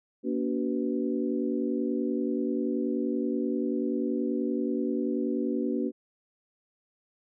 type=tone cluster; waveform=sine; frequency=236 / 286.4 / 374.7 / 496.1 Hz; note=A#3 / D4 / F#4 / B4; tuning=+22 / -43 / +22 / +8 cents; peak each=-30 / -30 / -32 / -37 dBFS; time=0.23-5.92 s; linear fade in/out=50 ms; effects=none